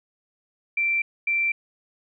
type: tone pair in turn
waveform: sine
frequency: 2349 / 2349 Hz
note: D7 / D7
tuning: 0 / 0 cents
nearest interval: unison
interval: 0 cents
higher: neither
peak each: -20 / -20 dBFS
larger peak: neither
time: 0.77-1.02 / 1.27-1.52 s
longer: neither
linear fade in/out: 5 ms
effects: none